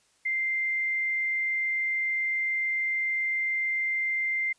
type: tone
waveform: sine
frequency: 2091 Hz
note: C7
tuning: 2 cents flat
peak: -25 dBFS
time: 0.25-4.53 s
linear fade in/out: 10 ms
effects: white hiss -66 dBFS RMS until 4.58 s + resampled to 22050 Hz